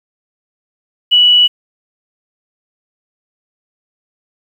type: tone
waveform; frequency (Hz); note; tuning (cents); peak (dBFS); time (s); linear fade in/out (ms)
sine; 2945; F#7; -9; -5; 1.11-1.48; 20
effects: 7-bit

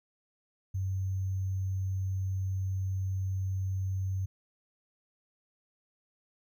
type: tone with sample-and-hold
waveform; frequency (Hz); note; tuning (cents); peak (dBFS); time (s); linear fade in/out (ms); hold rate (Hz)
sine; 95; F#2; +46; -29; 0.74-4.26; 10; 6300
effects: none

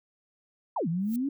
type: exponential two-way sweep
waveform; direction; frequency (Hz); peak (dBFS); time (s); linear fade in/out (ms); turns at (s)
sine; down then up; 1069 to 158.5 to 289.4; -26; 0.76-1.29; 5; 0.88
type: noise with exponential growth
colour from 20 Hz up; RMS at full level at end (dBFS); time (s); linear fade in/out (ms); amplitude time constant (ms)
violet; -40; 0.99-1.16; 2; 35
effects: none

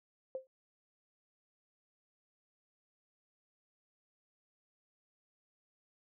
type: tone with exponential decay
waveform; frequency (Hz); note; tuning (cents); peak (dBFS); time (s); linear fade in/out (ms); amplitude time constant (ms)
sine; 523.3; C5; 0; -33; 0.35-0.47; 1; 26
effects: none

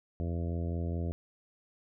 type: harmonic tone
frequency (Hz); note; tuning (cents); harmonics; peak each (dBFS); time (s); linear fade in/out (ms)
84.7; E2; +48; 1 / 2 / 3 / 4 / 5 / 6 / 7 / 8; -32 / -38 / -42 / -44 / -46 / -48 / -49 / -50; 0.2-1.12; 0
effects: none

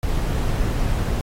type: noise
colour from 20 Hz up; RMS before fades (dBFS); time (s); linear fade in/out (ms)
brown; -21; 0.03-1.21; 0
effects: AAC 48 kbps

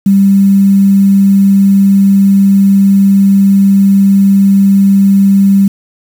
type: tone with quantisation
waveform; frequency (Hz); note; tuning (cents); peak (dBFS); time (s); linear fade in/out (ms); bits
sine; 196.8; G3; +7; -3; 0.06-5.68; 5; 5
effects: none

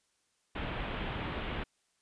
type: low-pass noise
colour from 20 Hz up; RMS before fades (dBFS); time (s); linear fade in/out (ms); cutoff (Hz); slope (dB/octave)
pink; -37; 0.55-1.64; 10; 3400; 48
effects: white hiss -75 dBFS RMS until 2.01 s + resampled to 22050 Hz

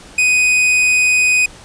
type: tone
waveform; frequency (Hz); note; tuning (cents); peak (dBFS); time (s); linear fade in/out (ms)
45% pulse; 2496; D#7; +5; -10; 0.18-1.46; 5
effects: pink hiss -39 dBFS RMS until 1.64 s + resampled to 22050 Hz

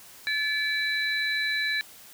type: tone cluster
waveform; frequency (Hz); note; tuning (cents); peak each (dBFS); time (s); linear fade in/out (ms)
sine; 1729 / 2305 / 3974; A6 / D7 / B7; -31 / -33 / +10; -27 / -31 / -30; 0.27-1.81; 0
effects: white hiss -49 dBFS RMS until 2.13 s

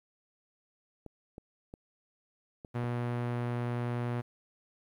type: clicks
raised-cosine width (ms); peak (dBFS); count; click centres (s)
2; -31; 5; 1.063 / 1.381 / 1.739 / 2.648 / 2.839
type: tone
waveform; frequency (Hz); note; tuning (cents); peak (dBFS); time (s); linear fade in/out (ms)
sawtooth; 120.7; B2; -39; -27; 2.74-4.22; 20
effects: low-pass 2000 Hz 12 dB/octave + 11-bit

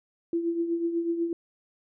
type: tone with tremolo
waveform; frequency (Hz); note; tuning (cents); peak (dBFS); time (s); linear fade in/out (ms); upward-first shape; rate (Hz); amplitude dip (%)
sine; 337.3; E4; +40; -22; 0.33-1.33; 2; triangle; 8.1; 65
effects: none

